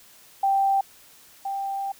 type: tone pair in turn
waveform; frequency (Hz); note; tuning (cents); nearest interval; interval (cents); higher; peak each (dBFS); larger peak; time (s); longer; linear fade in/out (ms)
sine; 784 / 787; G5 / G5; 0 / +7; unison; 7; second; -18 / -26; first; 0.43-0.81 / 1.45-1.92; second; 5
effects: white hiss -52 dBFS RMS until 1.99 s